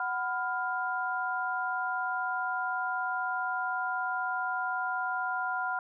sine tone cluster, 744 / 999 / 1405 Hz, F#5 / B5 / F6, +9 / +20 / +10 cents, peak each -34 / -35 / -32 dBFS, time 0-5.79 s, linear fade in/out 2 ms, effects none

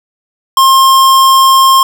square tone, 1065 Hz, C6, 30 cents sharp, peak -4 dBFS, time 0.57-1.83 s, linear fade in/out 2 ms, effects 7-bit

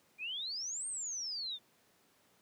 sine exponential two-way sweep, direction up then down, 2356 to 8780 to 3509 Hz, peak -37 dBFS, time 0.18-1.59 s, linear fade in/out 50 ms, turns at 0.87 s, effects pink hiss -69 dBFS RMS until 2.41 s + high-pass 150 Hz 12 dB/octave

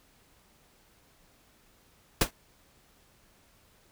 pink noise with exponential decay, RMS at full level -18 dBFS, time 2.21-2.31 s, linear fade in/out 5 ms, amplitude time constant 21 ms, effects pink hiss -63 dBFS RMS until 3.91 s

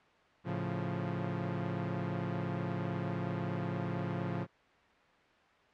sawtooth chord, A augmented, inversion none, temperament equal, 110 / 138.59 / 174.61 Hz, A2 / C#3 / E#3, 0 / 0 / 0 cents, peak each -35 / -35 / -33 dBFS, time 0.44-4.47 s, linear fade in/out 50 ms, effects white hiss -63 dBFS RMS until 5.73 s + low-pass 2000 Hz 12 dB/octave

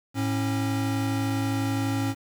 square tone pair together, 108.46 / 273.3 Hz, A2 / C#4, -24 / -24 cents, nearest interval octave + major third, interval 1600 cents, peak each -28 dBFS, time 0.14-2.15 s, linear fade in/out 50 ms, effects 8-bit

